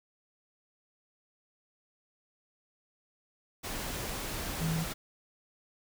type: tone in noise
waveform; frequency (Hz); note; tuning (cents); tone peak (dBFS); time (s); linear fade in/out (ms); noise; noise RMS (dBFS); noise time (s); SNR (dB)
sine; 162.2; E3; -28; -29; 4.6-4.85; 20; pink; -37; 3.63-4.94; +5
effects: none